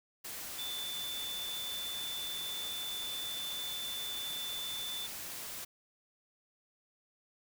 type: tone in noise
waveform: sine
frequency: 3520 Hz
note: A7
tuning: in tune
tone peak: -38 dBFS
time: 0.58-5.07 s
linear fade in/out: 10 ms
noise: white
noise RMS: -43 dBFS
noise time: 0.24-5.65 s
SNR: +2 dB
effects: none